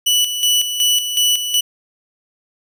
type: tone with tremolo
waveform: sawtooth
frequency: 2960 Hz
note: F#7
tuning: in tune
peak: -9 dBFS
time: 0.06-1.61 s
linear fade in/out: 10 ms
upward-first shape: square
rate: 2.7 Hz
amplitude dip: 60%
effects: none

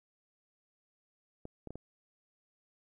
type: clicks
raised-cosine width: 2 ms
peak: -30 dBFS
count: 4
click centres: 1.454 / 1.673 / 1.706 / 1.756 s
effects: 12-bit

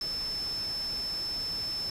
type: tone in noise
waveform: sine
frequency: 5274 Hz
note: E8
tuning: in tune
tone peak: -31 dBFS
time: 0.01-1.9 s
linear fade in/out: 2 ms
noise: pink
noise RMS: -44 dBFS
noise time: 0.01-1.9 s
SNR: +10 dB
effects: resampled to 32000 Hz

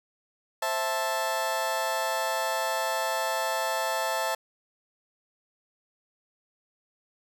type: chord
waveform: 30% pulse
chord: A minor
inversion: first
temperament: just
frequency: 528 / 660 / 880 Hz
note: C5 / E5 / A5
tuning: +16 / +2 / 0 cents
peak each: -31 / -28 / -27 dBFS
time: 0.62-4.35 s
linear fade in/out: 5 ms
effects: none

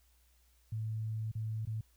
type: tone with dropouts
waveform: sine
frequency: 110 Hz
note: A2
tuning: in tune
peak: -34 dBFS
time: 0.72-1.81 s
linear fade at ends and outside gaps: 5 ms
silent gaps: 1.316-1.352 / 1.653-1.671 s
effects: added 60 Hz sine -66 dBFS peak until 1.96 s + white hiss -72 dBFS RMS until 1.96 s

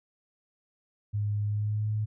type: tone with pitch glide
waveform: sine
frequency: 103.83 to 107.06 Hz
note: G#2 to A2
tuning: 0 to -47 cents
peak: -26 dBFS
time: 1.13-2.06 s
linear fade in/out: 20 ms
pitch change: +53 cents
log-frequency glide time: 1.45-1.9 s
effects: none

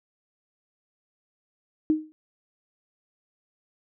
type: tone with exponential decay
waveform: sine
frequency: 310.7 Hz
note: D#4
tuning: 2 cents flat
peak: -15 dBFS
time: 1.9-2.12 s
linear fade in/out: 0 ms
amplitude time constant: 47 ms
effects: none

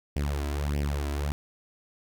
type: tone with flanger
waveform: sawtooth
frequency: 72.1 Hz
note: D2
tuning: 31 cents flat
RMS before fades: -29 dBFS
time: 0.16-1.32 s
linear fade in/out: 0 ms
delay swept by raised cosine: 0.37 to 3.07 ms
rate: 1.6 Hz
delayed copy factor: +0.8
effects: none

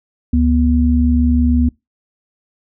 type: tone pair together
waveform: sine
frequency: 72.33 / 243.3 Hz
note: D2 / B3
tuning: -26 / -26 cents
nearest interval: octave + major sixth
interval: 2100 cents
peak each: -13 dBFS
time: 0.33-1.69 s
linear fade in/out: 5 ms
effects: noise-tail reverb RT60 0.2 s tail -24 dB re dry

